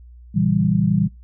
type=chord; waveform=sine; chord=A# diminished seventh; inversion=none; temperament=equal; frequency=116.54 / 138.59 / 164.81 / 196 Hz; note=A#2 / C#3 / E3 / G3; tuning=0 / 0 / 0 / 0 cents; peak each=-23 / -25 / -19 / -19 dBFS; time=0.34-1.08 s; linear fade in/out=20 ms; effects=noise-tail reverb RT60 0.2 s tail -19 dB re dry + added 60 Hz sine -40 dBFS peak until 1.23 s